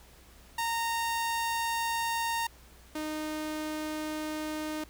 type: tone pair in turn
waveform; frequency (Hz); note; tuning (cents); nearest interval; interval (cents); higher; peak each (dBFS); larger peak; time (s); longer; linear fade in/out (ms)
sawtooth; 923 / 308; A#5 / D#4; -17 / -17; octave + perfect fifth; 1900; first; -25 / -29; first; 0.58-2.47 / 2.95-4.84; neither; 5
effects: added 60 Hz sine -56 dBFS peak until 4.89 s + pink hiss -57 dBFS RMS until 4.89 s